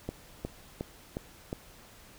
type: click train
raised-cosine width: 2 ms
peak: -20 dBFS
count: 5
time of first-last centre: 0.09-1.529 s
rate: 2.78 Hz
effects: pink hiss -54 dBFS RMS until 2.18 s